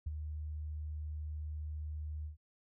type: tone with ADSR envelope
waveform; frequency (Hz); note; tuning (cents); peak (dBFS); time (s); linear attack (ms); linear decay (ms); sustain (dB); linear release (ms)
sine; 76.2; D#2; -36; -32; 0.06-2.37; 10; 24; -6; 120
effects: none